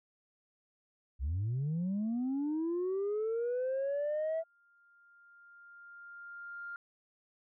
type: linear sweep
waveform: sine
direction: up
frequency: 60 to 659.3 Hz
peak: -29 dBFS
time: 1.19-4.44 s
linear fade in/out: 50 ms
type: tone with exponential growth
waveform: sine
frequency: 1400 Hz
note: F6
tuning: 4 cents sharp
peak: -39 dBFS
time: 3.54-6.76 s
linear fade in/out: 1 ms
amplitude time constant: 700 ms
effects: tanh soft clip ceiling -29 dBFS